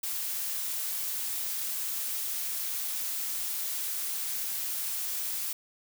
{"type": "noise", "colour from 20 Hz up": "blue", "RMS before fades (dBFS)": -33, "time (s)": [0.03, 5.53], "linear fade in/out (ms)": 5, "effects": []}